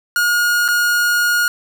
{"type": "tone with dropouts", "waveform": "45% pulse", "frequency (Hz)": 1434, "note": "F6", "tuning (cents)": 45, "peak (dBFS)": -13, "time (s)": [0.16, 1.48], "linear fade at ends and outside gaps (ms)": 1, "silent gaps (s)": [0.68, 0.686], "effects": ["7-bit"]}